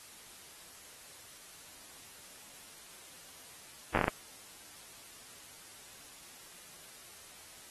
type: slowing click train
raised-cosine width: 0.5 ms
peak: -13 dBFS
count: 7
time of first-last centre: 3.95-4.081 s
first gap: 10 ms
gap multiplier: 1.31
effects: white hiss -53 dBFS RMS until 7.7 s + AAC 32 kbps